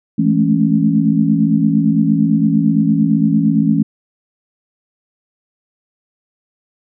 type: chord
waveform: sine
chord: A major seventh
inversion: second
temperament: equal with one note detuned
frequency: 164.81 / 211.2 / 220 / 277.2 Hz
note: E3 / G#3 / A3 / C#4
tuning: 0 / +29 / 0 / 0 cents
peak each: -16 dBFS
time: 0.18-3.83 s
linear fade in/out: 10 ms
effects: none